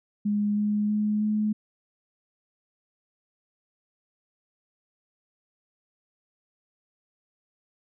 sine tone with pitch steps, 206.9 / 208.8 / 210.8 / 212.7 Hz, G#3 / G#3 / G#3 / G#3, -6 / +10 / +26 / +42 cents, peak -22 dBFS, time 0.25-1.53 s, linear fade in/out 10 ms, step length 320 ms, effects none

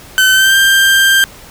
30% pulse tone with pitch glide, 1527 to 1581.8 Hz, G6 to G6, -46 to +15 cents, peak -4 dBFS, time 0.18-1.24 s, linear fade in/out 0 ms, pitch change +61 cents, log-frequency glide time 0.32-0.56 s, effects pink hiss -36 dBFS RMS until 1.5 s

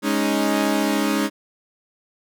sawtooth chord, Ab suspended fourth, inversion none, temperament equal, 207.7 / 277.2 / 311.1 Hz, Ab3 / Db4 / Eb4, 0 / 0 / 0 cents, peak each -19 dBFS, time 0.02-1.3 s, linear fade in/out 50 ms, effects none

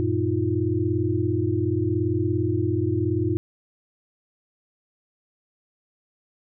sine tone cluster, 95.3 / 116.1 / 315.2 / 352.4 Hz, G2 / A#2 / D#4 / F4, -48 / -7 / +23 / +16 cents, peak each -26 dBFS, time 0-3.37 s, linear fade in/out 0 ms, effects none

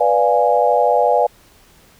sine chord, B diminished seventh, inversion none, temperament equal, 493.9 / 587.3 / 698.5 / 830.6 Hz, B4 / D5 / F5 / Ab5, 0 / 0 / 0 / 0 cents, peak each -17 dBFS, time 0-1.27 s, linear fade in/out 10 ms, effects pink hiss -50 dBFS RMS until 1.99 s

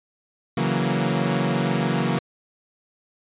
sawtooth chord, F# dominant seventh, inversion second, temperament equal, 138.59 / 164.81 / 185 / 233.1 Hz, C#3 / E3 / F#3 / A#3, 0 / 0 / 0 / 0 cents, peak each -22 dBFS, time 0.57-2.19 s, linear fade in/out 5 ms, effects resampled to 8000 Hz

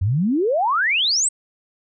sine exponential sweep, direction up, 86.2 to 8520 Hz, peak -16 dBFS, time 0.01-1.29 s, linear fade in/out 10 ms, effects none

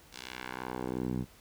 10% pulse tone with band-pass filter sweep, 62.9 Hz, B1, 32 cents sharp, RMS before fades -37 dBFS, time 0.11-1.26 s, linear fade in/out 50 ms, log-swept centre 5500 to 140 Hz, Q 0.96, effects pink hiss -58 dBFS RMS until 1.4 s

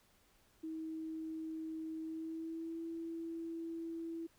sine tone with pitch glide, 319.2 to 330.5 Hz, D#4 to E4, +44 to +5 cents, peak -40 dBFS, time 0.63-4.27 s, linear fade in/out 10 ms, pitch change +61 cents, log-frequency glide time 2-2.83 s, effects pink hiss -70 dBFS RMS until 4.38 s

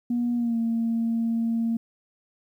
sine tone with pitch glide, 240.1 to 229.3 Hz, B3 to A#3, -49 to -28 cents, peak -21 dBFS, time 0.1-1.77 s, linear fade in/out 5 ms, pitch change -79 cents, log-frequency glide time 0.36-0.57 s, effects tanh soft clip ceiling -18 dBFS + 10-bit

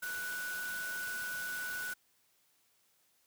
sine tone in noise, 1480 Hz, F#6, in tune, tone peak -37 dBFS, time 0.02-1.94 s, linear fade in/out 10 ms, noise white, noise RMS -45 dBFS, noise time 0.02-1.94 s, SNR +5 dB, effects white hiss -72 dBFS RMS until 3.26 s + high-pass 60 Hz 12 dB/octave

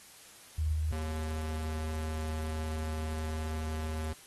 sine / square tone pair in turn, 77.78 / 78.46 Hz, D#2 / D#2, 0 / +15 cents, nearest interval unison, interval 15 cents, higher second, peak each -28 / -34 dBFS, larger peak first, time 0.58-0.92 / 0.92-4.13 s, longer second, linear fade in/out 5 ms, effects white hiss -54 dBFS RMS until 4.26 s + AAC 32 kbps

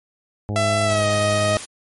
harmonic tone, 103.83 Hz, G#2, in tune, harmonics 1 / 2 / 3 / 4 / 5 / 6 / 7 / 8, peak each -23 / -29 / -33 / -35 / -37 / -39 / -40 / -41 dBFS, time 0.49-1.57 s, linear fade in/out 0 ms
sawtooth tone with pitch glide, 668 to 626.9 Hz, E5 to D#5, +23 to +13 cents, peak -14 dBFS, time 0.56-1.57 s, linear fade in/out 0 ms, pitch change -110 cents, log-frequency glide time 0.84-1.05 s
white noise, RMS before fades -33 dBFS, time 0.88-1.66 s, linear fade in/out 20 ms
effects MP3 48 kbps

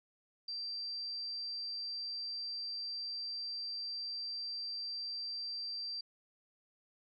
sine tone, 4699 Hz, D8, in tune, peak -38 dBFS, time 0.48-6.01 s, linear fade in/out 5 ms, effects none

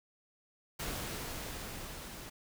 pink noise with level ramp, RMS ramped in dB -38 to -47 dBFS, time 0.79-2.3 s, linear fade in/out 10 ms, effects none

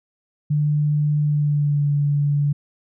sine tone with pitch glide, 148.7 to 144.55 Hz, D3 to D3, +22 to -27 cents, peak -16 dBFS, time 0.5-2.53 s, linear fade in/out 10 ms, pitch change -49 cents, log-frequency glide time 1.23-1.87 s, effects none

